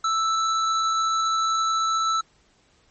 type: tone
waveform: square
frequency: 1320 Hz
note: E6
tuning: 2 cents sharp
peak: -21 dBFS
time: 0.04-2.21 s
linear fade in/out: 5 ms
effects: pink hiss -61 dBFS RMS until 2.9 s + MP3 32 kbps